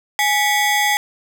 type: ring-modulated tone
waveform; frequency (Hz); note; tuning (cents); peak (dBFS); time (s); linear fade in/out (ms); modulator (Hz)
30% pulse; 1396.9; F6; 0; -9; 0.19-0.97; 0; 566
effects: none